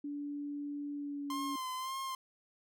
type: tone with pitch glide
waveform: sine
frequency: 288.9 to 283.3 Hz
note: D4 to C#4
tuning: -28 to +38 cents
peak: -37 dBFS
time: 0.04-1.56 s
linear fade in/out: 5 ms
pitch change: -34 cents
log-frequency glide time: 0.94-1.37 s
type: tone with vibrato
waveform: 45% pulse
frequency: 1046.5 Hz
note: C6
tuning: in tune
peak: -37 dBFS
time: 1.3-2.15 s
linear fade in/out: 2 ms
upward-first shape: sine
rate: 1.8 Hz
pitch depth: 39 cents each way
effects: none